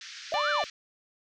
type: band-pass noise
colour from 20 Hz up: white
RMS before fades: -44 dBFS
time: 0.01-0.7 s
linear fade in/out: 2 ms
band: 1400 to 6000 Hz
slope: 48 dB/octave
type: linear two-way sweep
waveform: sine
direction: up then down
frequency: 587.3 to 1598 to 587.3 Hz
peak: -27 dBFS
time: 0.32-0.63 s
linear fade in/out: 2 ms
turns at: 0.5 s
type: harmonic tone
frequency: 590 Hz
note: D5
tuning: 8 cents sharp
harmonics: 1 / 2 / 3 / 4 / 5 / 6 / 7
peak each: -31 / -34 / -36 / -37 / -38 / -39 / -39 dBFS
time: 0.34-0.64 s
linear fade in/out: 0 ms
effects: none